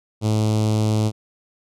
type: tone with notch filter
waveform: sawtooth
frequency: 108 Hz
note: A2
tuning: 32 cents flat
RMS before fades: -19 dBFS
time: 0.21-1.12 s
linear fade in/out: 50 ms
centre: 1700 Hz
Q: 0.56
effects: low-pass 9000 Hz 12 dB/octave